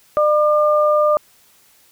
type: tone pair together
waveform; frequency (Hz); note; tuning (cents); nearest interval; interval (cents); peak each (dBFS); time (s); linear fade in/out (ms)
sine; 601.5 / 1200; D5 / D6; +41 / +37; octave; 1196; -13 / -17; 0.17-1.17; 0
effects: white hiss -53 dBFS RMS until 1.91 s